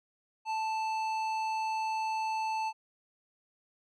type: tone with tanh clipping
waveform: sine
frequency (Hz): 880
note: A5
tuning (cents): 0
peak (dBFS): -32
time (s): 0.45-2.73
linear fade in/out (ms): 50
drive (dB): 13
effects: none